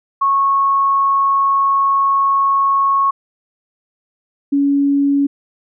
sine tone pair in turn, 1100 / 281.3 Hz, C#6 / C#4, -14 / +26 cents, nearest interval 2 octaves, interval 2360 cents, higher first, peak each -11 dBFS, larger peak neither, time 0.21-3.11 / 4.52-5.27 s, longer first, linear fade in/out 10 ms, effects none

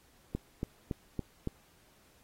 click train, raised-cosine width 3 ms, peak -20 dBFS, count 5, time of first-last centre 0.35-1.474 s, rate 3.56 Hz, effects pink hiss -65 dBFS RMS until 2.23 s + AAC 48 kbps

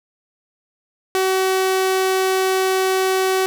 sawtooth tone, 378.1 Hz, F#4, 38 cents sharp, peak -12 dBFS, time 1.15-3.46 s, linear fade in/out 0 ms, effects none

